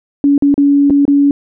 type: tone with dropouts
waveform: sine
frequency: 283.4 Hz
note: C#4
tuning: 38 cents sharp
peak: -6 dBFS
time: 0.24-1.31 s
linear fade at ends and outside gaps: 1 ms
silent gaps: 0.379-0.423 / 0.542-0.579 / 0.899-0.905 / 1.053-1.079 s
effects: none